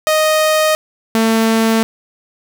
sawtooth tone pair in turn, 622 / 224.1 Hz, D#5 / A3, -1 / +32 cents, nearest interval octave + tritone, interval 1767 cents, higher first, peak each -7 dBFS, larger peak neither, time 0.07-0.75 / 1.15-1.83 s, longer neither, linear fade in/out 0 ms, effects none

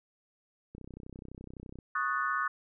click train, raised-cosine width 3 ms, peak -32 dBFS, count 34, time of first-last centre 0.75-1.788 s, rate 31.8 Hz
sine chord, D# half-diminished seventh, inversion third, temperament equal, 1108.7 / 1244.5 / 1480 / 1760 Hz, C#6 / D#6 / F#6 / A6, 0 / 0 / 0 / 0 cents, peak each -34 / -33 / -33 / -38 dBFS, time 1.95-2.48 s, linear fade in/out 5 ms
effects none

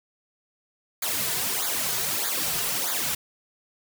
white noise with flanger, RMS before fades -27 dBFS, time 1.02-3.15 s, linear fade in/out 5 ms, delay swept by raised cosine 0.35 to 3.75 ms, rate 1.6 Hz, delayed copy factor -0.95, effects none

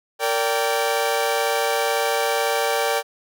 sawtooth tone cluster, 460 / 578 / 782 Hz, A#4 / D5 / G5, -23 / -28 / -4 cents, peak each -20 dBFS, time 0.19-3.03 s, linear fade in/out 50 ms, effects none

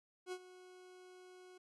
40% pulse tone with ADSR envelope, 366.2 Hz, F#4, 18 cents flat, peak -39 dBFS, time 0.26-1.58 s, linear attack 61 ms, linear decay 60 ms, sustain -16 dB, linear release 7 ms, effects resampled to 24000 Hz

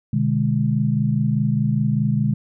sine chord, G# diminished, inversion first, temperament just, 124.59 / 149.51 / 207.7 Hz, B2 / D3 / G#3, +16 / +31 / 0 cents, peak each -21 dBFS, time 0.13-2.34 s, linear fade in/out 5 ms, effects none

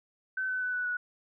sine tone with pitch steps, 1527 / 1512.1 / 1497.3 / 1482.7 / 1468.2 Hz, G6 / F#6 / F#6 / F#6 / F#6, -46 / +37 / +20 / +3 / -14 cents, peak -29 dBFS, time 0.37-0.97 s, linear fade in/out 5 ms, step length 120 ms, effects none

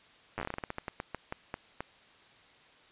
slowing click train, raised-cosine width 0.5 ms, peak -20 dBFS, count 19, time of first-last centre 0.38-1.806 s, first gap 9 ms, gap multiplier 1.22, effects white hiss -59 dBFS RMS until 2.91 s + resampled to 8000 Hz

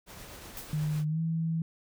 pink noise with tremolo, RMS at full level -45 dBFS, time 0.06-1.05 s, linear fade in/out 50 ms, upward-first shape triangle, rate 8.1 Hz, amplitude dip 30%
blue noise with exponential decay, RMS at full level -38 dBFS, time 0.57-0.8 s, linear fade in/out 1 ms, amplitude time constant 50 ms
sine tone with pitch glide, 152.3 to 163.23 Hz, D#3 to E3, -37 to -17 cents, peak -27 dBFS, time 0.73-1.62 s, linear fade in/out 2 ms, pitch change +120 cents, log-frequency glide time 1.07-1.2 s
effects none

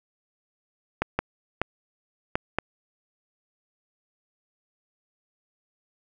clicks, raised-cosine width 0.5 ms, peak -8 dBFS, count 5, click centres 1.02 / 1.19 / 1.616 / 2.355 / 2.586 s, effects none

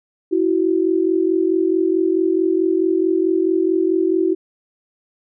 sine tone pair together, 329.6 / 374.2 Hz, E4 / F#4, 0 / +20 cents, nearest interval major second, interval 220 cents, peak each -17 dBFS, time 0.31-4.35 s, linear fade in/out 20 ms, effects none

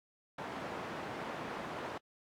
white band-pass noise, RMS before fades -42 dBFS, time 0.38-1.98 s, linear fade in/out 5 ms, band 130 to 1100 Hz, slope 12 dB/octave, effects AAC 64 kbps

